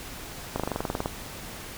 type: slowing click train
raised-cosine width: 1 ms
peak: -13 dBFS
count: 12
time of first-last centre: 0.56-1.059 s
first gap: 37 ms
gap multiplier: 1.04
effects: pink hiss -40 dBFS RMS until 1.77 s